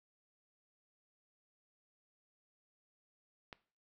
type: click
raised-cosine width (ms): 0.3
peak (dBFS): -30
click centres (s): 3.528
effects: noise-tail reverb RT60 0.4 s tail -18 dB re dry